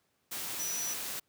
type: tone in noise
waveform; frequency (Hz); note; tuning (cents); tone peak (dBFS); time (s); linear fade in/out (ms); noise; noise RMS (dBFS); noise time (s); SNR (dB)
sine; 5900; F#8; -6; -34; 0.59-0.94; 10; white; -38; 0.31-1.2; +1
effects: pink hiss -75 dBFS RMS until 1.28 s + high-pass 100 Hz 12 dB/octave